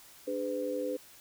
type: chord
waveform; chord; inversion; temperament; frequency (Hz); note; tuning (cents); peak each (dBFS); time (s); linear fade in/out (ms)
sine; G# diminished; second; equal with one note detuned; 293.7 / 415.3 / 506; D4 / G#4 / B4; 0 / 0 / +42; -37 / -38 / -33; 0.27-0.97; 10
effects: white hiss -55 dBFS RMS until 1.2 s